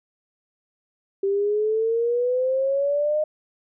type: exponential sweep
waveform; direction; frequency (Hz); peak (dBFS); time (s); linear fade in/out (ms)
sine; up; 390 to 617; -19; 1.23-3.24; 5
effects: none